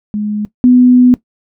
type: tone pair in turn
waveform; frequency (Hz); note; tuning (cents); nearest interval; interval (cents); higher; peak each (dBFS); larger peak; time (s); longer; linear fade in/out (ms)
sine; 209.5 / 249.1; G#3 / B3; +15 / +15; minor third; 300; second; -14 / -3; second; 0.14-0.45 / 0.64-1.14; second; 0
effects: noise-tail reverb RT60 0.1 s tail -17 dB re dry